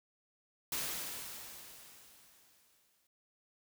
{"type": "noise with exponential decay", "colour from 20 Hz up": "white", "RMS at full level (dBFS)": -36, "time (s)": [0.72, 3.07], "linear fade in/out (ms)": 2, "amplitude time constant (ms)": 510, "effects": []}